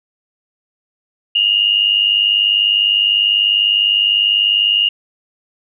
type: tone pair together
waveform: sine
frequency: 2819 / 2919 Hz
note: F7 / F#7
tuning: +16 / -24 cents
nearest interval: minor second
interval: 60 cents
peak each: -12 / -16 dBFS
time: 1.35-4.89 s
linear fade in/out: 5 ms
effects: none